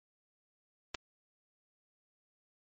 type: clicks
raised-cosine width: 0.2 ms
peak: -24 / -18 dBFS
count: 2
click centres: 0.945 / 0.948 s
effects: MP3 32 kbps